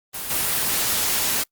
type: noise with level steps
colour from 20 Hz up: white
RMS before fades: -30 / -22 dBFS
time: 0.13-1.44 s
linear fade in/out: 20 ms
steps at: 0.3 s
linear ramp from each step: 5 ms
effects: noise-tail reverb RT60 0.1 s tail -26 dB re dry + Opus 24 kbps